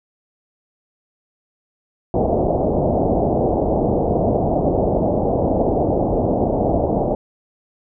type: low-pass noise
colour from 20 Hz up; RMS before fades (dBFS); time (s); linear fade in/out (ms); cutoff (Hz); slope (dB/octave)
white; -18; 2.14-7.15; 2; 740; 48
effects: none